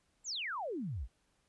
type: exponential sweep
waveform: sine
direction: down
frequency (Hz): 7840 to 47.63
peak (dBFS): -36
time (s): 0.24-1.08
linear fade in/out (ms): 50
effects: pink hiss -75 dBFS RMS until 1.48 s + resampled to 24000 Hz